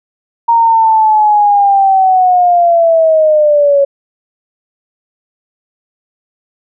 sine linear sweep, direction down, 934 to 554.4 Hz, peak -5 dBFS, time 0.48-3.85 s, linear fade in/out 10 ms, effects none

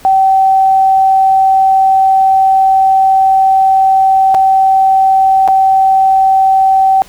sine tone with dropouts, 769 Hz, G5, 33 cents flat, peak -5 dBFS, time 0.05-7.02 s, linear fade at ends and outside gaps 0 ms, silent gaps 4.344-4.348 / 5.477-5.485 s, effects pink hiss -39 dBFS RMS until 7.08 s

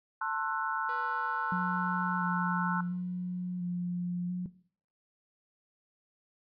sine chord, F# half-diminished seventh, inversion first, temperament just, 888 / 1065.6 / 1332 / 1480 Hz, A5 / C6 / E6 / F#6, +16 / +31 / +18 / 0 cents, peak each -36 dBFS, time 0.21-2.81 s, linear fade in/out 5 ms
sawtooth tone with exponential decay, 488.1 Hz, B4, 20 cents flat, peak -40 dBFS, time 0.89-4.07 s, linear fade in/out 0 ms, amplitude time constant 690 ms
sine tone with vibrato, 178.4 Hz, F3, 37 cents sharp, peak -30 dBFS, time 1.52-4.46 s, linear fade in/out 2 ms, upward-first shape square, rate 0.72 Hz, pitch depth 15 cents each way
effects noise-tail reverb RT60 0.5 s tail -17 dB re dry + resampled to 11025 Hz

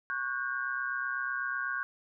sine tone cluster, 1108 / 1462 / 1590 Hz, C#6 / F#6 / G6, -1 / -21 / +24 cents, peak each -38 / -35 / -34 dBFS, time 0.1-1.83 s, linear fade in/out 0 ms, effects none

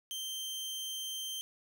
sawtooth tone, 3136 Hz, G7, in tune, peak -34 dBFS, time 0.11-1.41 s, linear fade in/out 0 ms, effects none

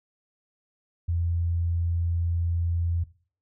sine tone, 85.1 Hz, F2, 44 cents flat, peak -23 dBFS, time 1.08-3.04 s, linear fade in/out 10 ms, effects noise-tail reverb RT60 0.4 s tail -17 dB re dry

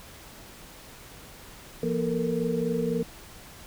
sine tone cluster, 170.8 / 236.9 / 446 / 469.8 Hz, F3 / A#3 / A4 / A#4, -38 / +28 / +23 / +13 cents, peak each -30 dBFS, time 1.83-3.03 s, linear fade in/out 2 ms, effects pink hiss -47 dBFS RMS until 3.66 s

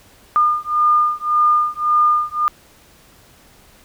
sine beating tone pair, 1211 / 1212.8 Hz, D#6 / D#6, -47 / -45 cents, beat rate 1.8 Hz, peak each -16 dBFS, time 0.36-2.48 s, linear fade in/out 0 ms, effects pink hiss -49 dBFS RMS until 3.84 s

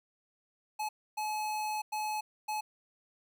square tone bursts at uneven times, 854 Hz, G#5, 48 cents sharp, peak -33 dBFS, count 4, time 0.79-0.89 / 1.17-1.82 / 1.92-2.21 / 2.48-2.61 s, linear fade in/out 10 ms, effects none

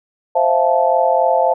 sine chord, F major seventh, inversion second, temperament just, 523.8 / 654.8 / 698.5 / 873.1 Hz, C5 / E5 / F5 / A5, +2 / -12 / 0 / -14 cents, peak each -17 dBFS, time 0.35-1.54 s, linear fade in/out 10 ms, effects none

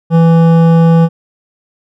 triangle tone with hard clipping, 165.6 Hz, E3, 8 cents sharp, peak -6 dBFS, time 0.1-1.09 s, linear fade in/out 50 ms, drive 16 dB, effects none

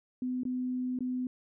sine tone with dropouts, 252.5 Hz, B3, 39 cents sharp, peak -30 dBFS, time 0.22-1.27 s, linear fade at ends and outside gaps 2 ms, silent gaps 0.434-0.452 / 0.989-1.006 s, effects none

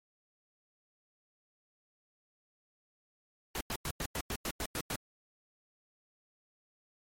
pink noise bursts, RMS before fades -36 dBFS, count 10, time 3.55-4.958 s, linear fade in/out 2 ms, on 58 ms, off 92 ms, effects MP3 64 kbps

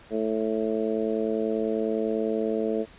harmonic tone, 110.2 Hz, A2, 3 cents sharp, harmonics 2 / 3 / 4 / 5 / 6, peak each -30 / -31 / -27 / -33 / -34 dBFS, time 0.1-2.86 s, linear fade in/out 50 ms, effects pink hiss -51 dBFS RMS until 2.98 s + resampled to 8000 Hz

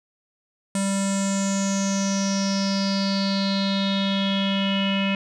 square tone with low-pass filter sweep, 196 Hz, G3, in tune, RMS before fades -23 dBFS, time 0.75-5.15 s, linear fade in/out 2 ms, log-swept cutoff 8600 to 2700 Hz, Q 7.8, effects none

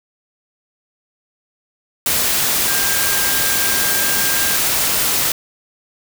sine tone in noise, 1600 Hz, G6, 35 cents sharp, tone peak -24 dBFS, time 2.68-4.56 s, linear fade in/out 2 ms, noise white, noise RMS -17 dBFS, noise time 2.06-5.32 s, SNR -10 dB, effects none

